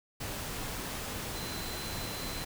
sine tone in noise, 4060 Hz, B7, 47 cents sharp, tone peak -44 dBFS, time 1.35-2.44 s, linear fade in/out 10 ms, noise pink, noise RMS -38 dBFS, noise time 0.2-2.45 s, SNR -9 dB, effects none

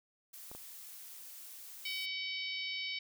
blue noise, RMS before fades -50 dBFS, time 0.33-2.06 s, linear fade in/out 10 ms
clicks, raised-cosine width 1 ms, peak -35 dBFS, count 2, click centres 0.515 / 0.55 s
harmonic tone, 758 Hz, F#5, 42 cents sharp, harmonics 3 / 4 / 5 / 6 / 7, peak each -40 / -42 / -44 / -46 / -47 dBFS, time 1.85-2.99 s, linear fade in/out 5 ms
effects none

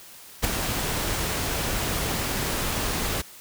pink noise with ADSR envelope, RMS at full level -20 dBFS, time 0.42-3.22 s, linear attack 26 ms, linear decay 7 ms, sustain -7 dB, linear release 12 ms, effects white hiss -46 dBFS RMS until 3.4 s

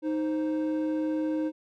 triangle tone pair together, 311.1 / 523.2 Hz, D#4 / C5, 0 / 0 cents, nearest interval major sixth, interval 900 cents, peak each -24 / -32 dBFS, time 0.02-1.52 s, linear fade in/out 50 ms, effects tanh soft clip ceiling -17 dBFS

